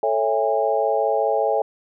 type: chord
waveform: sine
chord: A major seventh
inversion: none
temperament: equal with one note detuned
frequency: 440 / 554.4 / 659.3 / 814.5 Hz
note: A4 / C#5 / E5 / G#5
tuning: 0 / 0 / 0 / -34 cents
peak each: -23 dBFS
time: 0.03-1.62 s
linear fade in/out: 2 ms
effects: none